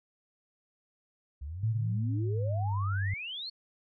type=exponential sweep; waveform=sine; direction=up; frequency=65.41 to 4435 Hz; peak=-36 dBFS; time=1.41-3.5 s; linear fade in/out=10 ms
type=tone with pitch glide; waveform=sine; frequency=110.7 to 98.05 Hz; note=A2 to G2; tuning=+11 to +1 cents; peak=-28 dBFS; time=1.63-3.14 s; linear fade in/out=5 ms; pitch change=-210 cents; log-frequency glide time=2.08-2.87 s
effects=none